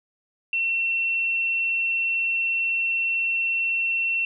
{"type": "tone", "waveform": "sine", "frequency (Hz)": 2709, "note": "E7", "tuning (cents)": 47, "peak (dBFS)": -21, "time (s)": [0.53, 4.25], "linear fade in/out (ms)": 2, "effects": []}